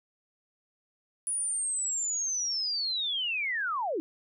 sine linear sweep, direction down, 9850 to 288.3 Hz, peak -28 dBFS, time 1.27-4 s, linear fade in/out 0 ms, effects none

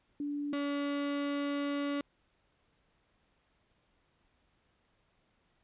sine / 35% pulse tone pair in turn, 289.6 / 285.1 Hz, D4 / C#4, -24 / +49 cents, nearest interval unison, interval 27 cents, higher first, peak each -33 / -30 dBFS, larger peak second, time 0.2-0.53 / 0.53-2.01 s, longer second, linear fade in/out 2 ms, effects pink hiss -73 dBFS RMS until 5.63 s + resampled to 8000 Hz

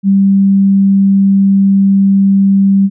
sine tone, 196 Hz, G3, in tune, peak -5 dBFS, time 0.03-2.9 s, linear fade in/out 50 ms, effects none

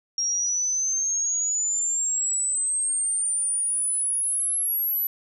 sine exponential sweep, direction up, 5588 to 11970 Hz, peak -22 dBFS, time 0.18-5.07 s, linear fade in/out 2 ms, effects none

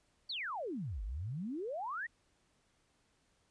sine exponential two-way sweep, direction down then up, 4699 to 46.14 to 1960 Hz, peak -37 dBFS, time 0.29-2.07 s, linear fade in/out 10 ms, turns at 1.03 s, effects pink hiss -74 dBFS RMS until 3.5 s + resampled to 22050 Hz

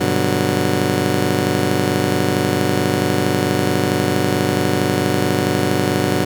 15% pulse chord, G major seventh, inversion none, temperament just, 98 / 122.5 / 147 / 183.75 Hz, G2 / B2 / D3 / F#3, 0 / -14 / +2 / -12 cents, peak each -16 dBFS, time 0-6.25 s, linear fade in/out 10 ms, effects none

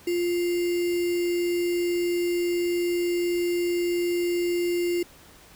sine tone with sample-and-hold, 349.2 Hz, F4, in tune, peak -22 dBFS, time 0.07-5.03 s, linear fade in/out 5 ms, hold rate 2450 Hz, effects pink hiss -51 dBFS RMS until 5.55 s

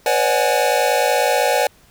square tone cluster, 490.1 / 546 / 596 / 749 / 840 Hz, B4 / C#5 / D5 / F#5 / G#5, -13 / -26 / +25 / +21 / +19 cents, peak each -22 dBFS, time 0.06-1.67 s, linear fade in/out 2 ms, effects pink hiss -52 dBFS RMS until 1.9 s

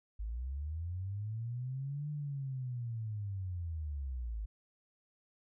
sine linear two-way sweep, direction up then down, 50.6 to 150 to 50.6 Hz, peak -36 dBFS, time 0.19-4.46 s, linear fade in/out 10 ms, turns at 2.1 s, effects none

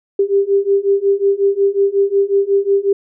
sine beating tone pair, 394 / 399.5 Hz, G4 / G4, +9 / +33 cents, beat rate 5.5 Hz, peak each -15 / -14 dBFS, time 0.19-2.93 s, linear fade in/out 5 ms, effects none

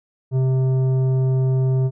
sine tone with tanh clipping, 130.81 Hz, C3, in tune, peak -17 dBFS, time 0.31-1.91 s, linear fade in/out 50 ms, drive 10 dB, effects none

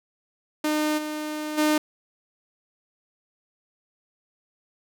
sawtooth tone with level steps, 304.4 Hz, D#4, 38 cents flat, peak -18 / -25 / -15 dBFS, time 0.64-1.78 s, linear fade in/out 5 ms, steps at 0.97 / 1.57 s, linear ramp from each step 20 ms, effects none

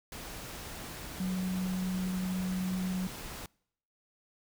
sine tone in noise, 185 Hz, F#3, in tune, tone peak -30 dBFS, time 1.2-3.07 s, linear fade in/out 2 ms, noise pink, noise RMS -43 dBFS, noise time 0.12-3.46 s, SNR +10 dB, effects noise-tail reverb RT60 0.7 s tail -26 dB re dry

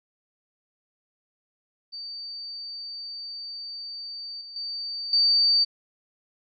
sine tone with level steps, 4608 Hz, D8, 34 cents flat, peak -34 / -39 / -30 / -17 dBFS, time 1.92-5.65 s, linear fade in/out 20 ms, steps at 4.41 / 4.56 / 5.13 s, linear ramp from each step 2 ms, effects none

